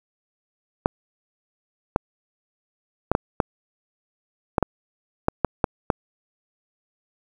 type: clicks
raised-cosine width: 1 ms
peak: -3 dBFS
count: 11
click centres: 0.859 / 1.961 / 3.116 / 3.151 / 3.402 / 4.582 / 4.627 / 5.284 / 5.447 / 5.642 / 5.902 s
effects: 7-bit